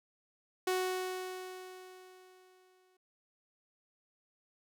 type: tone with exponential decay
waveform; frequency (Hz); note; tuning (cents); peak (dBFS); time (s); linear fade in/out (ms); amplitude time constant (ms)
sawtooth; 370; F#4; 0; -25; 0.67-2.97; 5; 500
effects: none